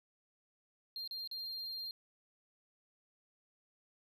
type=tone with dropouts; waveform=triangle; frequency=4195 Hz; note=C8; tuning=4 cents sharp; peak=-39 dBFS; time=0.96-1.91 s; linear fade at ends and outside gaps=1 ms; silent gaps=1.076-1.11 / 1.275-1.313 s; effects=none